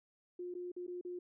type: tone with dropouts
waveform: sine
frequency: 356.3 Hz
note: F4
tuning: 35 cents sharp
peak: -40 dBFS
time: 0.39-1.19 s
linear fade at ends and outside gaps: 5 ms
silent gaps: 0.541-0.55 / 0.718-0.764 / 0.867-0.878 / 1.012-1.049 s
effects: none